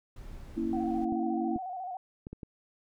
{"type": "noise", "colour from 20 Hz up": "brown", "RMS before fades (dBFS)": -45, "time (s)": [0.16, 1.05], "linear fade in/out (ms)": 5}
{"type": "chord", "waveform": "sine", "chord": "A# diminished", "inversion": "none", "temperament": "equal", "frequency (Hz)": [233.1, 277.2, 329.6], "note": ["A#3", "C#4", "E4"], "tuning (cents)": [0, 0, 0], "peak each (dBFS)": [-33, -36, -31], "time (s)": [0.56, 1.58], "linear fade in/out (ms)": 20}
{"type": "tone with vibrato", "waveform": "sine", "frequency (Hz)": 740, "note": "F#5", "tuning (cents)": 0, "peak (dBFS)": -35, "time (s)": [0.73, 1.97], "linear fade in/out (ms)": 2, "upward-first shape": "square", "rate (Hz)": 14, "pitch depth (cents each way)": 49}
{"type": "clicks", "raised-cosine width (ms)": 3, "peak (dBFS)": -28, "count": 5, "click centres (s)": [1.124, 1.561, 2.269, 2.33, 2.432]}
{"effects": []}